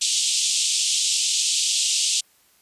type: band-pass noise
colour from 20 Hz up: white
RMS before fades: -22 dBFS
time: 0.01-2.21 s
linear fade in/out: 10 ms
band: 2800 to 8500 Hz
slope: 48 dB/octave
effects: white hiss -59 dBFS RMS until 2.61 s + resampled to 32000 Hz